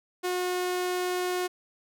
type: tone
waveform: sawtooth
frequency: 361.8 Hz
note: F#4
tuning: 39 cents flat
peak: -23 dBFS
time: 0.23-1.48 s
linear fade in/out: 20 ms
effects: none